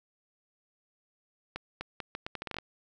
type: accelerating click train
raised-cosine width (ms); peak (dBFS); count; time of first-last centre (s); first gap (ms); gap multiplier
0.3; -20; 12; 1.56-2.586; 250; 0.77
effects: none